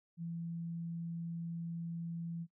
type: tone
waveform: sine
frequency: 168 Hz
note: E3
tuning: 33 cents sharp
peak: -38 dBFS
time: 0.17-2.47 s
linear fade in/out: 50 ms
effects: noise-tail reverb RT60 0.1 s tail -21 dB re dry